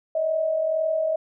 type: tone pair together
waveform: sine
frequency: 596 / 638 Hz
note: D5 / D#5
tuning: +25 / +43 cents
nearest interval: minor second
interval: 118 cents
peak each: -30 / -21 dBFS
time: 0.15-1.16 s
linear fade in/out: 5 ms
effects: none